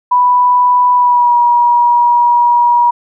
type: tone with pitch glide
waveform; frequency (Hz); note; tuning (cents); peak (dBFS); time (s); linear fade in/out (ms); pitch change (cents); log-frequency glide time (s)
sine; 987.8 to 959.1; B5 to A#5; 0 to +49; -6; 0.11-2.91; 10; -51; 0.94-1.36
effects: none